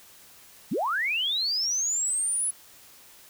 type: linear sweep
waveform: sine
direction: up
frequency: 141.9 to 10330 Hz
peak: -24 dBFS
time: 0.71-2.51 s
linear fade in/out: 10 ms
effects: white hiss -52 dBFS RMS until 3.29 s